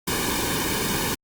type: noise with comb filter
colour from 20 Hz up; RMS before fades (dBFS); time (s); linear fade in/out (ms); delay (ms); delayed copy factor
pink; -25; 0.07-1.15; 10; 1.5; -0.75
effects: Opus 48 kbps